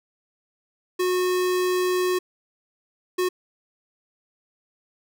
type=tone bursts at uneven times; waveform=square; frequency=364.4 Hz; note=F#4; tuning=26 cents flat; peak=-21 dBFS; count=2; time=0.99-2.19 / 3.18-3.29 s; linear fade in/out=10 ms; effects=none